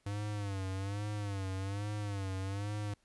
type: tone with vibrato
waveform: square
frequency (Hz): 99.8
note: G2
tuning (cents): +32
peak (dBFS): -36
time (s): 0.06-2.94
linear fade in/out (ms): 5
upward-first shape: sine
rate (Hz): 1.2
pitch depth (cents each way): 89
effects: pink hiss -73 dBFS RMS until 3.04 s + resampled to 24000 Hz